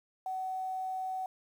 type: tone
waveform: sine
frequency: 752 Hz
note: F#5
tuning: 28 cents sharp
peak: -33 dBFS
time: 0.26-1.26 s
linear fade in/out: 2 ms
effects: 10-bit